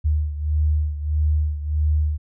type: beating tone pair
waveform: sine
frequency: 75.5 / 77.1 Hz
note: D2 / D#2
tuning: +48 / -15 cents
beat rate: 1.6 Hz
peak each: -19 / -24 dBFS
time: 0.04-2.18 s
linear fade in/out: 20 ms
effects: none